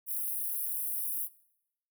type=high-pass noise; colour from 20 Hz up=white; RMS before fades=-34 dBFS; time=0.06-1.29 s; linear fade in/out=50 ms; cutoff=9700 Hz; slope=96 dB/octave; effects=noise-tail reverb RT60 0.8 s tail -21 dB re dry